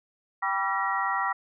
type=tone cluster; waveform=sine; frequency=783 / 977 / 1157 / 1359 / 1903 Hz; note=G5 / B5 / D6 / F6 / A#6; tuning=-2 / -19 / -26 / -48 / +35 cents; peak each=-31 dBFS; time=0.42-1.33 s; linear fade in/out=10 ms; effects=none